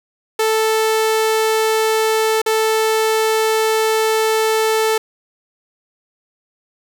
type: tone with dropouts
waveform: sawtooth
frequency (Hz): 440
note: A4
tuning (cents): 0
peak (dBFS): -10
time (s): 0.39-4.98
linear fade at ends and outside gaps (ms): 5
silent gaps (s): 2.418-2.461
effects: 7-bit